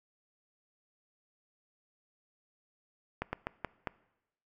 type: slowing click train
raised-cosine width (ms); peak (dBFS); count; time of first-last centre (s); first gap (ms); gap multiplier
0.5; -18; 5; 3.22-3.872; 110; 1.27
effects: noise-tail reverb RT60 0.9 s tail -21 dB re dry